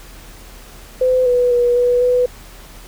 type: tone with pitch steps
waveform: sine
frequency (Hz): 510 / 492.4 / 483.9 / 489.6 / 495.8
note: C5 / B4 / B4 / B4 / B4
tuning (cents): -44 / -5 / -35 / -15 / +7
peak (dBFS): -11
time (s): 1.01-2.26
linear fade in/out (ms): 5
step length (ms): 250
effects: added 40 Hz sine -38 dBFS peak until 2.87 s + pink hiss -41 dBFS RMS until 2.87 s